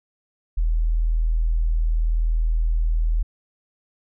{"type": "tone", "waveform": "sine", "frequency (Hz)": 40.43, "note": "E1", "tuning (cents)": -33, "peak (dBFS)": -17, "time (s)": [0.57, 3.23], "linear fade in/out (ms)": 10, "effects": []}